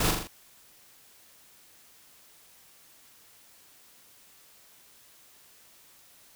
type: noise with echo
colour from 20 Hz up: pink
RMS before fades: -26 dBFS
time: 0-0.11 s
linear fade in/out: 5 ms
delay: 41 ms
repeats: 4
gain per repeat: -4 dB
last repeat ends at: 0.274 s
effects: white hiss -57 dBFS RMS until 6.35 s